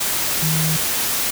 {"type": "tone in noise", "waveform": "sine", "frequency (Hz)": 157.9, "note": "D#3", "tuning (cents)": 26, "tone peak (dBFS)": -19, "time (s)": [0.42, 0.77], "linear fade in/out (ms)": 10, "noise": "white", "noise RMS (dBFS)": -21, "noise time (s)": [0, 1.31], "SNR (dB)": -1, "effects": []}